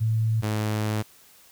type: tone pair in turn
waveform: sine / sawtooth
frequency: 111.3 / 107.04 Hz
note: A2 / A2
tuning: +20 / -47 cents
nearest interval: minor second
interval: 67 cents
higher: first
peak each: -20 dBFS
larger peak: neither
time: 0-0.42 / 0.42-1.03 s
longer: second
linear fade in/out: 20 ms
effects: white hiss -54 dBFS RMS until 1.51 s